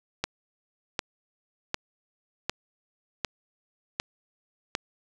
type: click train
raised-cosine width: 0.2 ms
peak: -9 dBFS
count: 7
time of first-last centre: 0.24-4.751 s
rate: 1.33 Hz
effects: none